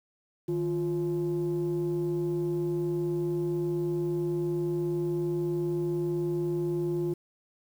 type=tone pair together; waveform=sine; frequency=155.55 / 349.2 Hz; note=D#3 / F4; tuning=0 / 0 cents; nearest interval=octave + major second; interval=1400 cents; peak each=-30 / -26 dBFS; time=0.48-7.14 s; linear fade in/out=10 ms; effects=tanh soft clip ceiling -23 dBFS + 9-bit